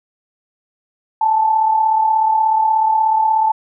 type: tone pair together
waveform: sine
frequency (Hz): 843.4 / 880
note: G#5 / A5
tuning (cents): +26 / 0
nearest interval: minor second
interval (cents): 74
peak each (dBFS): -21 / -12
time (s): 1.21-3.52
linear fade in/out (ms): 5
effects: none